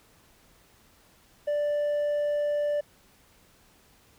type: tone with hard clipping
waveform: sine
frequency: 587.3 Hz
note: D5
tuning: in tune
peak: -25 dBFS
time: 1.47-2.81 s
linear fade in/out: 10 ms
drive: 2 dB
effects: pink hiss -60 dBFS RMS until 4.18 s